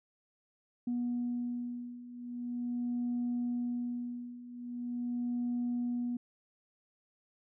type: beating tone pair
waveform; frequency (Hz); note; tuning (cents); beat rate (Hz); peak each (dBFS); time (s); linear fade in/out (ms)
sine; 242.2 / 242.62; B3 / B3; -34 / -31; 0.42; -37 / -34; 0.87-6.17; 5
effects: tanh soft clip ceiling -27 dBFS